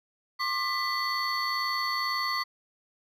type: tone cluster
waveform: triangle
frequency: 1070 / 1192 / 1992 / 4458 Hz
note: C6 / D6 / B6 / C#8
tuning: +38 / +25 / +14 / +9 cents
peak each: -31 dBFS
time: 0.39-2.44 s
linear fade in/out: 20 ms
effects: none